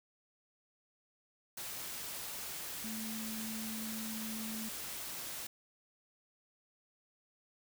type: tone in noise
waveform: sine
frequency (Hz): 220.5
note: A3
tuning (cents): +4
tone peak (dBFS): -41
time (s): 2.84-4.69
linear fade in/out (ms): 5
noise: white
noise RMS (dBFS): -43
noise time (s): 1.57-5.47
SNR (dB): -1
effects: none